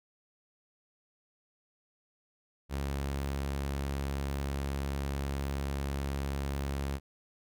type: tone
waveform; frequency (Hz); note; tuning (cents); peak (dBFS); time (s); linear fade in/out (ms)
sawtooth; 69.3; C#2; 0; -28; 2.69-7; 50
effects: none